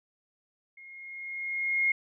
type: tone with level ramp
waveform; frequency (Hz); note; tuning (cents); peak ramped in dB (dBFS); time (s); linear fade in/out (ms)
sine; 2146; C7; +43; -47 to -21; 0.77-1.92; 5
effects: none